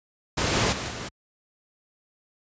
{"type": "noise with level steps", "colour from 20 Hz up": "pink", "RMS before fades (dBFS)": [-24, -22, -31, -34], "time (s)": [0.37, 1.09], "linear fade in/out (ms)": 10, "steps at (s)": [0.53, 0.72, 0.88], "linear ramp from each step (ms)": 10, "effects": ["high-pass 60 Hz 12 dB/octave", "resampled to 16000 Hz"]}